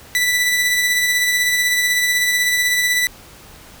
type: tone with tremolo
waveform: sawtooth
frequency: 1975.5 Hz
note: B6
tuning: in tune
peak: -10 dBFS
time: 0.15-3.07 s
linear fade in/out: 0 ms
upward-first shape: sine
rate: 16 Hz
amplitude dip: 30%
effects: pink hiss -42 dBFS RMS until 3.8 s